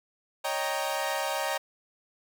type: chord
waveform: sawtooth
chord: Eb dominant seventh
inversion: third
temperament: equal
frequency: 554.4 / 622.3 / 784 / 932.3 Hz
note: Db5 / Eb5 / G5 / Bb5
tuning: 0 / 0 / 0 / 0 cents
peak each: -30 dBFS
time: 0.44-1.58 s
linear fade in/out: 10 ms
effects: none